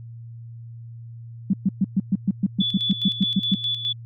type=tone bursts; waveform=sine; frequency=193.4 Hz; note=G3; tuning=23 cents flat; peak=-15 dBFS; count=14; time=1.5-3.55 s; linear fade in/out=5 ms; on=35 ms; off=120 ms
type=tone with tremolo; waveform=sine; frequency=3448 Hz; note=A7; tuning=36 cents flat; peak=-21 dBFS; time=2.6-3.93 s; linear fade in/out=10 ms; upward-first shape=square; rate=4.8 Hz; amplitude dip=60%
effects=added 116 Hz sine -36 dBFS peak until 4.05 s